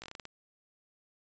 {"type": "slowing click train", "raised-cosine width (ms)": 0.2, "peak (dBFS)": -26, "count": 8, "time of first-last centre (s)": [0.02, 0.254], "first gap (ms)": 17, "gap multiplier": 1.22, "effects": ["resampled to 16000 Hz"]}